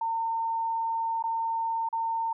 sine tone with dropouts, 909 Hz, A#5, 44 cents flat, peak -26 dBFS, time 0.01-2.33 s, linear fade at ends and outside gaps 5 ms, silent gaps 1.226-1.238 / 1.889-1.927 s, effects none

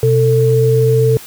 sine tone pair together, 126 / 445.9 Hz, B2 / A4, +35 / +23 cents, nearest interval octave + minor seventh, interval 2188 cents, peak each -11 dBFS, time 0.03-1.17 s, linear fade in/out 0 ms, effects white hiss -35 dBFS RMS until 1.26 s + high-pass 60 Hz 12 dB/octave

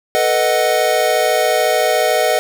square chord, B dominant seventh, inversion third, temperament equal, 440 / 493.9 / 622.3 / 740 Hz, A4 / B4 / D#5 / F#5, 0 / 0 / 0 / 0 cents, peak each -22 / -20 / -17 / -19 dBFS, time 0.15-2.39 s, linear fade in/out 0 ms, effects 8-bit

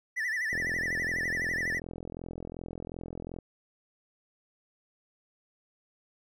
triangle tone with vibrato, 1864.7 Hz, A#6, in tune, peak -27 dBFS, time 0.16-1.8 s, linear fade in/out 20 ms, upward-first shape sine, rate 12 Hz, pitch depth 130 cents each way
click train, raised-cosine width 2 ms, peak -26 dBFS, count 123, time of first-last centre 0.53-3.387 s, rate 42.7 Hz
effects none

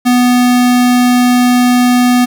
square tone, 246.9 Hz, B3, in tune, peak -7 dBFS, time 0.05-2.26 s, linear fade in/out 20 ms, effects 7-bit

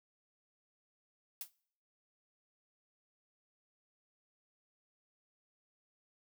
blue noise with exponential decay, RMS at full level -38 dBFS, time 1.41-1.51 s, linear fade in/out 2 ms, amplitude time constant 21 ms, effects noise-tail reverb RT60 0.6 s tail -23 dB re dry

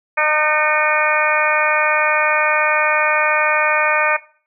harmonic tone with a mistuned harmonic, 304.3 Hz, D#4, 38 cents flat, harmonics 2 / 3 / 4 / 5 / 6 / 7 / 8, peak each -21 / -21 / -21 / -21 / -21 / -21 / -21 dBFS, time 0.17-4.17 s, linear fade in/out 10 ms, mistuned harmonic 7, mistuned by +57 cents, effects noise-tail reverb RT60 0.4 s tail -17 dB re dry

